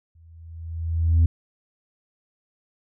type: tone with exponential growth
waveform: sine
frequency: 82.41 Hz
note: E2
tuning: in tune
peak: -10 dBFS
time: 0.15-1.26 s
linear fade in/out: 5 ms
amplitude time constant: 240 ms
effects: tanh soft clip ceiling -12 dBFS